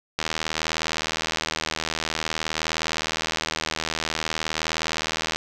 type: click train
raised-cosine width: 0.2 ms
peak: -7 dBFS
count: 412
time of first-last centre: 0.19-5.36 s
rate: 79.5 Hz
effects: none